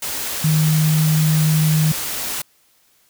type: tone in noise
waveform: sine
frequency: 155.56 Hz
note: D#3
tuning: in tune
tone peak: -13 dBFS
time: 0.44-1.92 s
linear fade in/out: 5 ms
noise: white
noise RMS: -25 dBFS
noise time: 0.02-2.42 s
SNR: +9 dB
effects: white hiss -58 dBFS RMS until 3.09 s